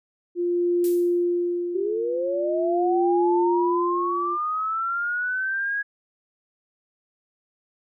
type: tone with tremolo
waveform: sine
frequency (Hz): 350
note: F4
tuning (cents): +4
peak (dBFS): -18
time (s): 0.35-4.38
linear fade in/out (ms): 50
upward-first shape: sine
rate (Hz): 0.43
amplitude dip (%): 75
type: noise with exponential decay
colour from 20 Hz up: violet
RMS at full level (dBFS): -30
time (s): 0.84-1.24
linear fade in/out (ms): 1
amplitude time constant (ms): 86
type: linear sweep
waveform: sine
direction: up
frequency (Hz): 371.7 to 1661.2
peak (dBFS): -23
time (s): 1.74-5.83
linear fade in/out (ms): 20
effects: resampled to 32000 Hz